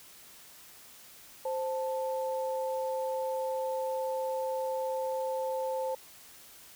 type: tone pair together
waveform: sine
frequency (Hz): 523.3 / 880.1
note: C5 / A5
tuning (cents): 0 / 0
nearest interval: major sixth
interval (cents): 900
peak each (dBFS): -31 / -36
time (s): 1.45-5.95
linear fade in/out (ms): 5
effects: white hiss -53 dBFS RMS until 6.75 s